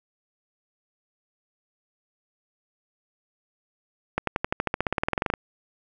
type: accelerating click train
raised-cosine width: 0.5 ms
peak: -8 dBFS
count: 20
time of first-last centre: 4.18-5.338 s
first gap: 93 ms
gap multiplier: 0.95
effects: none